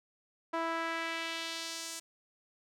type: tone with band-pass filter sweep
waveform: sawtooth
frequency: 329.6 Hz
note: E4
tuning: in tune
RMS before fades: -37 dBFS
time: 0.53-2 s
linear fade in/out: 10 ms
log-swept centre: 1000 to 7700 Hz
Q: 1.3
effects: none